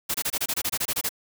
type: noise bursts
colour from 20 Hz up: white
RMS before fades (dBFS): -26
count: 13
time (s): 0.09-1.092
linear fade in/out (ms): 10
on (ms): 54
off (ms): 25
effects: none